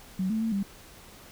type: tone with pitch steps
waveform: sine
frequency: 187.4 / 220.1 / 225 / 198 Hz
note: F#3 / A3 / A3 / G3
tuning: +22 / +1 / +39 / +18 cents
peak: -25 dBFS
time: 0.19-0.63 s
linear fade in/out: 5 ms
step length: 110 ms
effects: pink hiss -50 dBFS RMS until 1.31 s